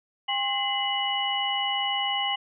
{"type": "tone cluster", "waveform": "sine", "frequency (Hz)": [803, 1063, 2047, 2943], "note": ["G5", "C6", "C7", "F#7"], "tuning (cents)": [41, 27, -38, -10], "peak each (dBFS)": [-29, -35, -32, -27], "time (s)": [0.28, 2.36], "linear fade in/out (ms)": 10, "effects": []}